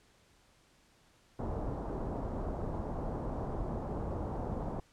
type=low-pass noise; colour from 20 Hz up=pink; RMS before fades=-37 dBFS; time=1.39-4.8 s; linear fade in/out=2 ms; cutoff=940 Hz; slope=24 dB/octave; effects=pink hiss -66 dBFS RMS until 4.92 s + low-pass 9000 Hz 12 dB/octave